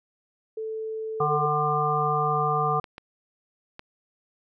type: tone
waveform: sine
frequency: 440 Hz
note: A4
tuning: in tune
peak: -29 dBFS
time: 0.57-1.46 s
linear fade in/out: 5 ms
type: harmonic tone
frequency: 149.5 Hz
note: D3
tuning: 31 cents sharp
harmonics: 1 / 3 / 5 / 7 / 8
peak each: -29 / -29 / -27 / -31 / -25 dBFS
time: 1.2-2.8 s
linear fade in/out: 5 ms
type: clicks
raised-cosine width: 0.3 ms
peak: -23 dBFS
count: 3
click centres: 2.842 / 2.981 / 3.794 s
effects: none